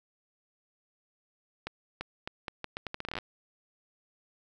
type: accelerating click train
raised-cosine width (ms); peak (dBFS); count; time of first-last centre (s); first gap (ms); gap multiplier
0.3; -19; 17; 1.67-3.186; 340; 0.78
effects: none